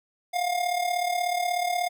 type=tone with amplitude modulation; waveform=square; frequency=710 Hz; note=F5; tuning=28 cents sharp; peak=-22 dBFS; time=0.33-1.89 s; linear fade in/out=20 ms; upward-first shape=sine; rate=36.5 Hz; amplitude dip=65%; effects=none